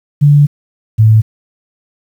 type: tone pair in turn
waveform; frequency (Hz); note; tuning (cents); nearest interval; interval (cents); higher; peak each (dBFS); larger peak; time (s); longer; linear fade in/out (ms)
sine; 145.3 / 109.67; D3 / A2; -18 / -5; perfect fourth; 487; first; -3; neither; 0.21-0.47 / 0.98-1.22; first; 20
effects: 7-bit